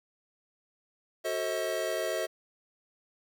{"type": "chord", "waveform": "square", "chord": "F# diminished seventh", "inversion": "none", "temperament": "just", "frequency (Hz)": [370, 444, 532.8, 639.4], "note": ["F#4", "A4", "C5", "Eb5"], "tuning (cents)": [0, 16, 31, 47], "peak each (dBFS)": [-38, -38, -37, -33], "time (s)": [1.24, 2.27], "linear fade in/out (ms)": 20, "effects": ["10-bit"]}